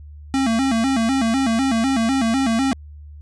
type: tone with vibrato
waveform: square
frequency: 246.9 Hz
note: B3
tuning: in tune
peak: -17 dBFS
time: 0.34-2.73 s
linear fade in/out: 0 ms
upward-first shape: square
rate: 4 Hz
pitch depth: 150 cents each way
effects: added 74 Hz sine -36 dBFS peak until 3.21 s + resampled to 22050 Hz